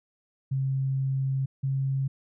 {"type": "tone pair in turn", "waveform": "sine", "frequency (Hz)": [134.3, 135.16], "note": ["C3", "C#3"], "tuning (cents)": [46, -43], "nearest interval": "unison", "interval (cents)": 11, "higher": "second", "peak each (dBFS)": -24, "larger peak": "neither", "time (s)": [[0.51, 1.46], [1.63, 2.08]], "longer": "first", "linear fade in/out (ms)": 10, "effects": []}